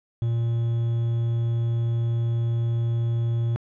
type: tone with quantisation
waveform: triangle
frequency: 116.54 Hz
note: A#2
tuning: in tune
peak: -19 dBFS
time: 0.22-3.56 s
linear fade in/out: 0 ms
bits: 7
effects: low-pass 2000 Hz 12 dB/octave